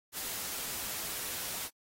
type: noise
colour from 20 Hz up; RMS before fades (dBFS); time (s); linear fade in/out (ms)
white; -38; 0.12-1.7; 50
effects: AAC 48 kbps